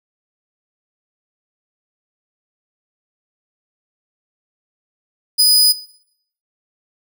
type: tone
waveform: sawtooth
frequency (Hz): 4978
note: D#8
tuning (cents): 0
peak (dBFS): -6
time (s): 5.38-5.73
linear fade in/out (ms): 20
effects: noise-tail reverb RT60 0.7 s tail -18 dB re dry